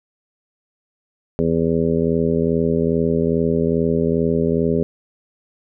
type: harmonic tone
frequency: 82.41 Hz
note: E2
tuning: in tune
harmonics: 1 / 2 / 3 / 4 / 5 / 6 / 7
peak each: -29 / -21 / -21 / -29 / -20 / -25 / -29 dBFS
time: 1.39-4.83 s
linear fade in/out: 0 ms
effects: none